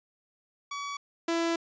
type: tone pair in turn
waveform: sawtooth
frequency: 1136 / 334.1 Hz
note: C#6 / E4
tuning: +42 / +23 cents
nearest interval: octave + major sixth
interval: 2119 cents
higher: first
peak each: -30 / -22 dBFS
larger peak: second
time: 0.71-0.97 / 1.28-1.56 s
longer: second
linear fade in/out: 5 ms
effects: resampled to 16000 Hz